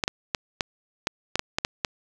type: clicks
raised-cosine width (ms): 0.2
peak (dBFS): -6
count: 10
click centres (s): 0.038 / 0.079 / 0.348 / 0.608 / 1.071 / 1.356 / 1.394 / 1.585 / 1.649 / 1.848
effects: none